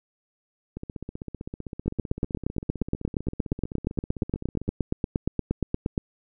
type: two click trains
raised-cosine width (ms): 3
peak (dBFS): -21 / -11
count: 62 / 36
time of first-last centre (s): 0.77-4.68 / 1.88-5.978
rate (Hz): 15.6 / 8.54
effects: none